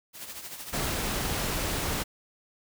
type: noise with tremolo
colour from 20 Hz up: white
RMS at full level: -38 dBFS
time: 0.13-0.94 s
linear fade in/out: 50 ms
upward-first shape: triangle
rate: 13 Hz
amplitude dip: 65%
type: noise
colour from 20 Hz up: pink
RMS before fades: -30 dBFS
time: 0.72-2.04 s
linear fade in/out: 20 ms
effects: none